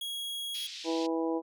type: tone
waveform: 45% pulse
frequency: 3312 Hz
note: G#7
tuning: 5 cents flat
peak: -34 dBFS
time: 0.01-0.67 s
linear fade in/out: 5 ms
type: band-pass noise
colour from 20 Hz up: pink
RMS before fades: -43 dBFS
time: 0.54-1.07 s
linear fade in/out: 10 ms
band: 3000 to 5200 Hz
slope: 24 dB/octave
type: harmonic tone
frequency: 163.7 Hz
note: E3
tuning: 12 cents flat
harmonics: 2 / 3 / 4 / 5 / 6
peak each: -30 / -33 / -40 / -40 / -41 dBFS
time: 0.84-1.42 s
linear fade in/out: 50 ms
effects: none